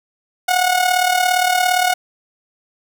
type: tone with amplitude modulation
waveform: sawtooth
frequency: 729 Hz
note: F#5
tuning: 26 cents flat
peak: -7 dBFS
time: 0.48-1.94 s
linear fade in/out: 10 ms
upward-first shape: sine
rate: 37.4 Hz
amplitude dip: 65%
effects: none